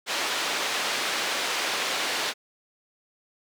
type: band-pass noise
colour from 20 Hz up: white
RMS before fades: -28 dBFS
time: 0.06-2.34 s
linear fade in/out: 50 ms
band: 350 to 4000 Hz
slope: 12 dB/octave
effects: none